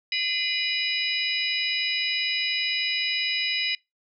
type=tone cluster; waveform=sine; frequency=2048 / 2434 / 2938 / 3931 / 5000 Hz; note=C7 / D#7 / F#7 / B7 / D#8; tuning=-38 / -39 / -13 / -9 / +8 cents; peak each=-30 dBFS; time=0.12-3.75 s; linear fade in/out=2 ms; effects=noise-tail reverb RT60 0.2 s tail -25 dB re dry